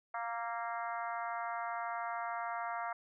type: harmonic tone with a mistuned harmonic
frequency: 233.1 Hz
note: A#3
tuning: in tune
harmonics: 3 / 4 / 5 / 6 / 7 / 8 / 9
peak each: -40 / -42 / -43 / -44 / -49 / -52 / -51 dBFS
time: 0.14-2.93 s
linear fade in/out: 5 ms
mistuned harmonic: 6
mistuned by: -27 cents
effects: none